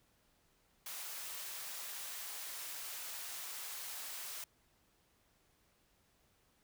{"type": "high-pass noise", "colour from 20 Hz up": "white", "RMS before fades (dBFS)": -45, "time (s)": [0.86, 4.44], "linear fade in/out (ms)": 2, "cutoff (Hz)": 630, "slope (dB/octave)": 12, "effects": ["pink hiss -73 dBFS RMS until 6.63 s"]}